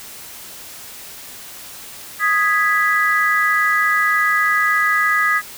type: chord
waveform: sine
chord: G# minor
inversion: second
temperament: equal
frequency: 1244.5 / 1661.2 / 1975.5 Hz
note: D#6 / G#6 / B6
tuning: 0 / 0 / 0 cents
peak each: -18 dBFS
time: 2.19-5.42 s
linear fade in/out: 50 ms
effects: white hiss -36 dBFS RMS until 5.57 s

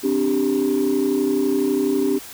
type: chord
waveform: sine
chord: C suspended second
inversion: none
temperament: equal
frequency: 261.6 / 293.7 / 392 Hz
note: C4 / D4 / G4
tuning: 0 / 0 / 0 cents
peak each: -21 / -20 / -19 dBFS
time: 0.03-2.19 s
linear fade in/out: 20 ms
effects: tanh soft clip ceiling -12 dBFS + white hiss -38 dBFS RMS until 2.33 s

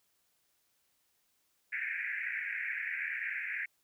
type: band-pass noise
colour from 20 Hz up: pink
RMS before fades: -37 dBFS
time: 1.72-3.66 s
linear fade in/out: 10 ms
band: 1600 to 2400 Hz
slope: 96 dB/octave
effects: white hiss -75 dBFS RMS until 3.83 s

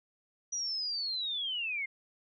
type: linear sweep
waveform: sine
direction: down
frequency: 5860 to 2093 Hz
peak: -32 dBFS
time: 0.52-1.86 s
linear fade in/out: 10 ms
effects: none

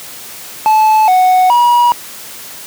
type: tone with pitch steps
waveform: triangle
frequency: 868 / 739 / 962 Hz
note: A5 / F#5 / B5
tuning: -24 / -2 / -46 cents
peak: -4 dBFS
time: 0.66-1.92 s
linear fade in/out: 0 ms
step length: 420 ms
effects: white hiss -30 dBFS RMS until 2.66 s + high-pass 100 Hz 12 dB/octave

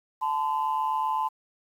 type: tone pair together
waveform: sine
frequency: 874.2 / 1022 Hz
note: A5 / C6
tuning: -11 / -41 cents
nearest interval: minor third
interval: 270 cents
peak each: -26 dBFS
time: 0.21-1.29 s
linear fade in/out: 20 ms
effects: tanh soft clip ceiling -18 dBFS + 9-bit

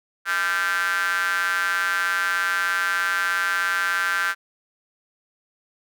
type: tone with high-pass filter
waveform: square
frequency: 91.6 Hz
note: F#2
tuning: 17 cents flat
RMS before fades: -23 dBFS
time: 0.25-4.35 s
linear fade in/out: 50 ms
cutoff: 1500 Hz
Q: 8.1
effects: none

